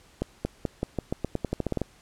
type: accelerating click train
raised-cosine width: 2 ms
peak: -13 dBFS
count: 15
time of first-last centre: 0.22-1.817 s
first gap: 230 ms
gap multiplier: 0.88
effects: pink hiss -57 dBFS RMS until 2.01 s + low-pass 10000 Hz 12 dB/octave